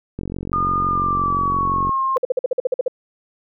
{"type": "click train", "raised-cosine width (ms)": 3, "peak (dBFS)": -14, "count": 79, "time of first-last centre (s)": [0.19, 1.893], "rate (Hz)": 45.8}
{"type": "tone with pitch glide", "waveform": "sine", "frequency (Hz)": [1216, 1064.7], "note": ["D#6", "C6"], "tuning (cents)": [-40, 30], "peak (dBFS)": -17, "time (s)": [0.53, 2.17], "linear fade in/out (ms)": 0, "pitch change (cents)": -230, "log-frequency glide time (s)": [0.86, 2.02]}
{"type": "tone bursts", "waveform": "sine", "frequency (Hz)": 509, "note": "C5", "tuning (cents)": -48, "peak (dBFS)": -14, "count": 11, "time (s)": [2.16, 2.881], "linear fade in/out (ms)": 5, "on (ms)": 21, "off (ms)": 49}
{"effects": []}